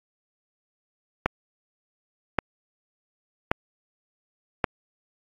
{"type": "click train", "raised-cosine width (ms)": 0.5, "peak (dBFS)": -5, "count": 4, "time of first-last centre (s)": [1.26, 4.642], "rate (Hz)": 0.887, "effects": ["AAC 32 kbps"]}